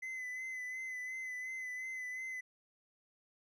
triangle tone with vibrato, 2028 Hz, B6, 45 cents sharp, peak -38 dBFS, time 0.02-2.41 s, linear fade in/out 10 ms, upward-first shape sine, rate 2.8 Hz, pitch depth 30 cents each way, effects none

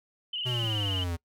sine tone with vibrato, 2960 Hz, F#7, in tune, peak -30 dBFS, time 0.33-1.04 s, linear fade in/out 5 ms, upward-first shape square, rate 19 Hz, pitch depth 51 cents each way
square exponential sweep, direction down, 128 to 83 Hz, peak -30 dBFS, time 0.45-1.17 s, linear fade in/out 20 ms
triangle tone with exponential decay, 172.9 Hz, F3, 17 cents flat, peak -35 dBFS, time 0.63-0.75 s, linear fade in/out 0 ms, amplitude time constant 26 ms
effects noise-tail reverb RT60 0.1 s tail -23 dB re dry

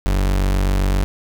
40% pulse tone, 47.67 Hz, G1, 48 cents flat, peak -14 dBFS, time 0.06-1.04 s, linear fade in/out 0 ms, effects none

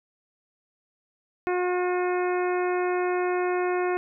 harmonic tone, 360 Hz, F#4, 47 cents flat, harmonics 1 / 2 / 3 / 4 / 5 / 6 / 7, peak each -24 / -30 / -34 / -36 / -38 / -40 / -41 dBFS, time 1.47-3.97 s, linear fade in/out 0 ms, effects none

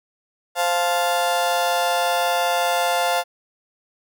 35% pulse chord, F major, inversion second, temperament just, 523.8 / 698.5 / 873.1 Hz, C5 / F5 / A5, +2 / 0 / -14 cents, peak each -23 / -19 / -23 dBFS, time 0.55-3.24 s, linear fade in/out 50 ms, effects none

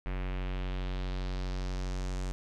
square tone with low-pass filter sweep, 46.2 Hz, F#1, 2 cents flat, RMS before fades -34 dBFS, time 0.06-2.32 s, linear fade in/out 0 ms, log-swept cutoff 2300 to 7600 Hz, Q 1.9, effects 11-bit

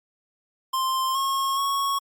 square tone with pitch steps, 1049 / 1085 / 1105 Hz, C6 / C#6 / C#6, +4 / -37 / -6 cents, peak -23 dBFS, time 0.73-1.99 s, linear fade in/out 10 ms, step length 420 ms, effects Opus 48 kbps

